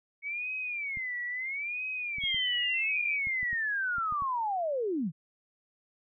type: tone with vibrato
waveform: sine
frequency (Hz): 2217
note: C#7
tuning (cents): 0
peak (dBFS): -32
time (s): 0.22-3.19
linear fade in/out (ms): 50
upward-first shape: sine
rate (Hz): 0.75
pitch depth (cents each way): 230
type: clicks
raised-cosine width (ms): 5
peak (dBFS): -34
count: 10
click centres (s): 0.972 / 2.184 / 2.238 / 2.345 / 3.271 / 3.43 / 3.53 / 3.983 / 4.124 / 4.222
type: linear sweep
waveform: sine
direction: down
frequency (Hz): 3322 to 138.6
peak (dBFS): -28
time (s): 2.2-5.12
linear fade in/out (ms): 50
effects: none